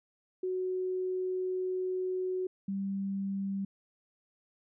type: tone pair in turn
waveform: sine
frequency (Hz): 370 / 196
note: F#4 / G3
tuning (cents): 0 / 0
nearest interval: major seventh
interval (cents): 1100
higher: first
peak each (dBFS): -30 / -31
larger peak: first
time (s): 0.43-2.47 / 2.68-3.65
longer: first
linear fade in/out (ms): 5
effects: none